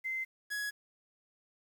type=tone pair in turn; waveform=sine / 45% pulse; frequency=2072 / 1675.4 Hz; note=C7 / G#6; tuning=-17 / +15 cents; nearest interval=major third; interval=368 cents; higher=first; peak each=-33 / -34 dBFS; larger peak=first; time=0.04-0.25 / 0.5-0.71 s; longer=neither; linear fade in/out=20 ms; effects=10-bit